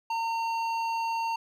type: tone with hard clipping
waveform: triangle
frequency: 913 Hz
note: A#5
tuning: 36 cents flat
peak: -29 dBFS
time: 0.1-1.36 s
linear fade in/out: 5 ms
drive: 14 dB
effects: none